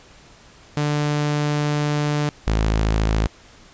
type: tone pair in turn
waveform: sawtooth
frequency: 147.9 / 53.92 Hz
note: D3 / A1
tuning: +13 / -34 cents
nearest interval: octave + perfect fourth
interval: 1747 cents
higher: first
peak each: -15 / -13 dBFS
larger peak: second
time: 0.77-2.29 / 2.47-3.27 s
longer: first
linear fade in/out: 0 ms
effects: pink hiss -48 dBFS RMS until 3.73 s + resampled to 16000 Hz